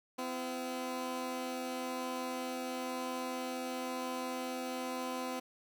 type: tone pair together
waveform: 15% pulse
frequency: 255.2 / 340.6 Hz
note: C4 / F4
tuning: -43 / -43 cents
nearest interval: perfect fourth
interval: 500 cents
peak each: -31 / -38 dBFS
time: 0.18-5.4 s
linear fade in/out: 10 ms
effects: none